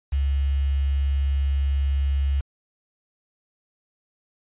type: tone with quantisation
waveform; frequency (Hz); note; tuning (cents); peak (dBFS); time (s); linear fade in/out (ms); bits
sine; 69.3; C#2; 0; -19; 0.12-2.41; 10; 7
effects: resampled to 8000 Hz